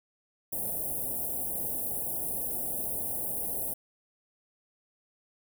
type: band-stop noise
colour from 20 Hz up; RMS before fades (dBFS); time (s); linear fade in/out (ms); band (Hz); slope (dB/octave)
white; -33; 0.52-3.74; 10; 780 to 9500; 48
effects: none